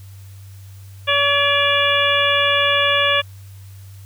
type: harmonic tone with a mistuned harmonic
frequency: 569 Hz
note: C#5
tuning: 45 cents sharp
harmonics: 1 / 2 / 3 / 4 / 5 / 6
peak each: -21 / -21 / -21 / -21 / -21 / -21 dBFS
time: 1.07-3.22 s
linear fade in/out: 20 ms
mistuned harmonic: 4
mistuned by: +72 cents
effects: added 97 Hz sine -36 dBFS peak until 4.05 s + white hiss -51 dBFS RMS until 4.05 s